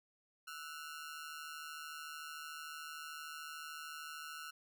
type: ring-modulated tone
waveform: sawtooth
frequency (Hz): 1396.9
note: F6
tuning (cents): 0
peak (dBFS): -39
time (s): 0.47-4.51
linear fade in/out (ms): 10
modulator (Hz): 76.7
effects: none